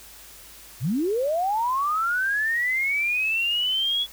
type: linear sweep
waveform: sine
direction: up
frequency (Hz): 98.6 to 3400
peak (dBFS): -21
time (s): 0.8-4.07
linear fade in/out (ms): 50
effects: added 50 Hz sine -55 dBFS peak until 4.12 s + white hiss -46 dBFS RMS until 4.12 s